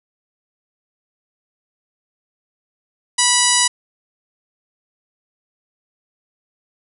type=harmonic tone; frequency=979 Hz; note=B5; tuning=15 cents flat; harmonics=1 / 2 / 3 / 4 / 5 / 6 / 7 / 8 / 9 / 10; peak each=-22 / -22 / -22 / -22 / -22 / -22 / -22 / -22 / -22 / -22 dBFS; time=3.18-3.68 s; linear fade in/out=10 ms; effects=none